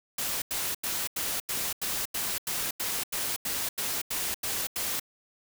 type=noise bursts; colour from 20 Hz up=white; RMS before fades=-31 dBFS; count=15; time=0.18-4.998 s; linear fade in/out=5 ms; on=240 ms; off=87 ms; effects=none